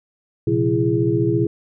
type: tone cluster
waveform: sine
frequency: 118.8 / 133.5 / 174.6 / 334.6 / 412.8 Hz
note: A#2 / C3 / F3 / E4 / G#4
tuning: +33 / +35 / 0 / +26 / -10 cents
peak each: -22 / -23 / -28 / -19 / -22 dBFS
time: 0.47-1.47 s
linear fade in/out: 5 ms
effects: none